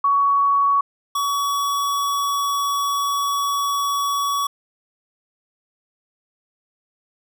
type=tone pair in turn; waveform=sine / square; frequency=1122 / 1129.8 Hz; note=C#6 / C#6; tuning=+21 / +33 cents; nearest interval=unison; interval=12 cents; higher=second; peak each=-14 / -20 dBFS; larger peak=first; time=0.04-0.81 / 1.15-4.47 s; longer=second; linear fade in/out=5 ms; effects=none